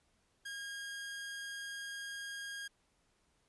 sawtooth tone, 1626 Hz, G#6, 37 cents flat, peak -38 dBFS, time 0.45-2.68 s, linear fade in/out 10 ms, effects pink hiss -75 dBFS RMS until 3.48 s + resampled to 24000 Hz

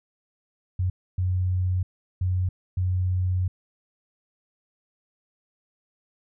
sine tone bursts at uneven times, 91.6 Hz, F#2, 17 cents flat, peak -21 dBFS, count 4, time 0.79-0.9 / 1.18-1.83 / 2.21-2.49 / 2.77-3.48 s, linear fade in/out 5 ms, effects none

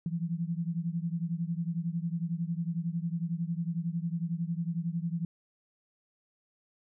sine beating tone pair, 164.81 / 175.81 Hz, E3 / F3, 0 / +12 cents, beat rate 11 Hz, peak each -32 / -34 dBFS, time 0.06-5.25 s, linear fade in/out 2 ms, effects none

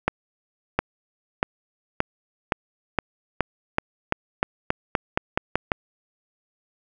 accelerating click train, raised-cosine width 0.5 ms, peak -4 dBFS, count 16, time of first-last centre 0.08-5.718 s, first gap 710 ms, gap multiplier 0.9, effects none

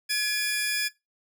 sawtooth tone cluster, 1693 / 2401 / 5080 Hz, G#6 / D7 / D#8, +33 / +38 / +35 cents, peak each -26 dBFS, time 0.09-0.89 s, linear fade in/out 20 ms, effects noise-tail reverb RT60 0.2 s tail -19 dB re dry

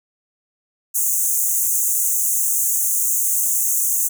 pink high-pass noise, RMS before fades -19 dBFS, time 0.94-4.09 s, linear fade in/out 20 ms, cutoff 6300 Hz, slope 96 dB/octave, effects none

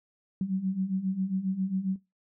sine beating tone pair, 185 / 192.4 Hz, F#3 / G3, 0 / -32 cents, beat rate 7.4 Hz, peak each -31 / -29 dBFS, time 0.41-1.96 s, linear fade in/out 2 ms, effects noise-tail reverb RT60 0.2 s tail -17 dB re dry

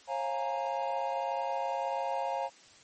triangle chord, Bb minor seventh, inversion first, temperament equal with one note detuned, 541.7 / 698.5 / 830.6 / 932.3 Hz, Db5 / F5 / Ab5 / Bb5, -40 / 0 / 0 / 0 cents, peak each -34 dBFS, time 0.07-2.5 s, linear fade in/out 50 ms, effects white hiss -57 dBFS RMS until 2.83 s + MP3 32 kbps

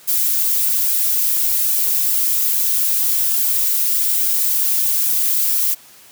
violet noise with flanger, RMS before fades -17 dBFS, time 0.07-5.75 s, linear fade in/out 20 ms, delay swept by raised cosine 1.2 to 7.2 ms, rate 1.2 Hz, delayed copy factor +0.55, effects white hiss -45 dBFS RMS until 6.11 s + high-pass 80 Hz 12 dB/octave

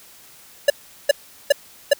square tone bursts, 572 Hz, D5, 46 cents flat, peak -10 dBFS, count 4, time 0.68-1.934 s, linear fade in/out 5 ms, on 21 ms, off 390 ms, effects white hiss -47 dBFS RMS until 1.99 s

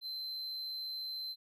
triangle tone, 4087 Hz, C8, 41 cents flat, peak -37 dBFS, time 0.01-1.36 s, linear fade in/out 50 ms, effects none

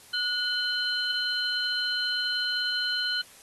sine tone cluster, 1460 / 3025 / 4150 Hz, F#6 / F#7 / C8, -24 / +38 / -15 cents, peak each -30 dBFS, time 0.13-3.22 s, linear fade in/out 10 ms, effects white hiss -52 dBFS RMS until 3.42 s + AAC 32 kbps

